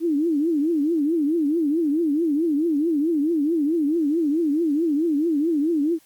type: tone with vibrato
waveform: sine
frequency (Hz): 311.1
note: D#4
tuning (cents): 0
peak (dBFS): -18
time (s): 0-5.99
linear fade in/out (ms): 50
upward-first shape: triangle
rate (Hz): 4.6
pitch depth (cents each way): 210
effects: white hiss -57 dBFS RMS until 6.05 s + Opus 48 kbps